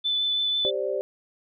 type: tone with vibrato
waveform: sine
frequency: 3504 Hz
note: A7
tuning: 8 cents flat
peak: -22 dBFS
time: 0.04-0.71 s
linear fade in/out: 20 ms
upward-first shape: triangle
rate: 6.1 Hz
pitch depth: 14 cents each way
type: chord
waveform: sine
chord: G suspended fourth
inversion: none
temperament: equal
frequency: 392 / 523.3 / 587.3 Hz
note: G4 / C5 / D5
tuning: 0 / 0 / 0 cents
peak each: -29 dBFS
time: 0.65-1.01 s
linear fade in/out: 0 ms
effects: none